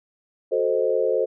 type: chord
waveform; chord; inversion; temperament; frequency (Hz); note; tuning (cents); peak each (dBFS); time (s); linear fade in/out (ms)
sine; F# diminished seventh; none; equal; 370 / 440 / 523.3 / 622.3; F#4 / A4 / C5 / Eb5; 0 / 0 / 0 / 0; -27 / -23 / -22 / -28; 0.51-1.26; 20
effects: none